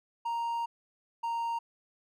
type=tone pair in turn; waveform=triangle; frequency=932.3 / 928.4 Hz; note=A#5 / A#5; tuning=0 / -7 cents; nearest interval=unison; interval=7 cents; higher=first; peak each=-28 dBFS; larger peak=neither; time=0.25-0.66 / 1.23-1.59 s; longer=first; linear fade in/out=10 ms; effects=none